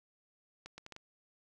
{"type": "accelerating click train", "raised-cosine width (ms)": 0.2, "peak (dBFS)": -30, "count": 5, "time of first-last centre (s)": [0.66, 0.964], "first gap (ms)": 120, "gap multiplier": 0.7, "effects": []}